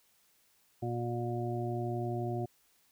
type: harmonic tone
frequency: 119.2 Hz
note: A#2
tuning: 39 cents sharp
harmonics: 1 / 2 / 3 / 5 / 6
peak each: -35 / -41 / -37 / -45 / -40 dBFS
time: 0.82-2.46 s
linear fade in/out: 10 ms
effects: white hiss -69 dBFS RMS until 2.91 s